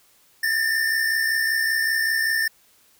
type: tone pair together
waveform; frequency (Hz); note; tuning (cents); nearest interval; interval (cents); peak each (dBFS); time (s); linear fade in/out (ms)
square; 1739 / 1804.2; A6 / A6; -21 / +43; minor second; 64; -29 / -21; 0.43-2.48; 5
effects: white hiss -58 dBFS RMS until 2.99 s